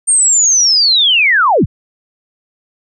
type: linear sweep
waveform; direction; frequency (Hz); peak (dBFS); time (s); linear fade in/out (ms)
sine; down; 8800 to 34.54; -7; 0.07-1.66; 20
effects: none